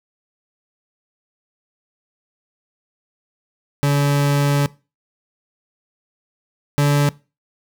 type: tone pair in turn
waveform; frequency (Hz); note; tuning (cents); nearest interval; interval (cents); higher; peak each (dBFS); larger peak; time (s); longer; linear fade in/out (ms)
40% pulse; 142.9 / 144.39; D3 / D3; -47 / -29; unison; 18; second; -13 / -12; second; 3.83-4.66 / 6.78-7.09; first; 0
effects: noise-tail reverb RT60 0.3 s tail -21 dB re dry